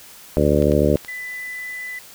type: harmonic tone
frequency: 73.42 Hz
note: D2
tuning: in tune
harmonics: 1 / 2 / 3 / 4 / 5 / 6 / 7 / 8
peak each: -22 / -22 / -22 / -22 / -22 / -22 / -22 / -22 dBFS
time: 0.37-0.96 s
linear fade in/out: 0 ms
type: clicks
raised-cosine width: 0.2 ms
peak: -18 dBFS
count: 4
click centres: 0.623 / 0.719 / 0.97 / 1.048 s
type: tone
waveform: sine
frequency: 1996 Hz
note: B6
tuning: 18 cents sharp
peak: -28 dBFS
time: 1.08-1.99 s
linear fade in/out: 5 ms
effects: white hiss -43 dBFS RMS until 2.14 s